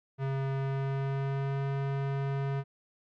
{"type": "tone with pitch glide", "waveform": "square", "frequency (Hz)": [135.6, 137.89], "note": ["C#3", "C#3"], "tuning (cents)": [-38, -9], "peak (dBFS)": -30, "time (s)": [0.18, 2.64], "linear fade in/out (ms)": 50, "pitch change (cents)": 29, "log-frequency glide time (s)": [0.51, 1.64], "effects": ["low-pass 2000 Hz 12 dB/octave", "Opus 48 kbps"]}